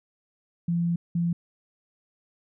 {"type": "tone bursts at uneven times", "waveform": "sine", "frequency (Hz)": 170.8, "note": "F3", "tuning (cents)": -38, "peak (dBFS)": -22, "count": 2, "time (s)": [[0.68, 0.96], [1.15, 1.33]], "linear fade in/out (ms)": 5, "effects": []}